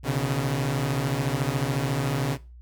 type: tone cluster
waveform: sawtooth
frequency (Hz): 125 / 138.7 / 153.1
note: B2 / C#3 / D#3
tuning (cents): +21 / +1 / -28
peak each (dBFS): -25 / -22 / -28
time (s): 0.03-2.38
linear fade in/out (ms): 50
effects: noise-tail reverb RT60 0.3 s tail -19 dB re dry + added 60 Hz sine -43 dBFS peak until 2.61 s